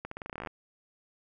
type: accelerating click train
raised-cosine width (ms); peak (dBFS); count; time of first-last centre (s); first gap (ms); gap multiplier
0.5; -23; 15; 0.05-0.472; 64; 0.87
effects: none